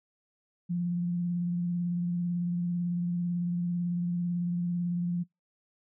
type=tone with vibrato; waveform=sine; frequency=174.61 Hz; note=F3; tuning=in tune; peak=-27 dBFS; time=0.69-5.24 s; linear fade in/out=20 ms; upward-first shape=sine; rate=18 Hz; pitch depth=22 cents each way; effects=noise-tail reverb RT60 0.2 s tail -26 dB re dry